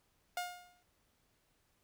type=tone with exponential decay; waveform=sawtooth; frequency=713 Hz; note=F5; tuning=36 cents sharp; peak=-30 dBFS; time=0.37-0.83 s; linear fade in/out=2 ms; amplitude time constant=99 ms; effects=pink hiss -75 dBFS RMS until 1.83 s